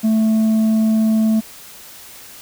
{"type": "tone with tanh clipping", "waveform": "sine", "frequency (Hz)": 219.7, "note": "A3", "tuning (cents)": -2, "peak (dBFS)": -13, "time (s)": [0.03, 1.41], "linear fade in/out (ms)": 20, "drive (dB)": 4, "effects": ["white hiss -39 dBFS RMS until 2.41 s"]}